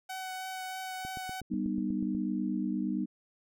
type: tone with vibrato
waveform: sawtooth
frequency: 751 Hz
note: F#5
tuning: 26 cents sharp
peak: -33 dBFS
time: 0.09-1.41 s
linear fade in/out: 10 ms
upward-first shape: triangle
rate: 3.2 Hz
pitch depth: 12 cents each way
type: click train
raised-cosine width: 3 ms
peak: -31 dBFS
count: 10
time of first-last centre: 1.05-2.149 s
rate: 8.19 Hz
type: chord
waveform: sine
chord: G augmented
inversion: none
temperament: just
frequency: 196 / 245 / 306.2 Hz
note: G3 / B3 / D#4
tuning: 0 / -14 / -28 cents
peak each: -33 / -34 / -34 dBFS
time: 1.5-3.06 s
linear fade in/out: 20 ms
effects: none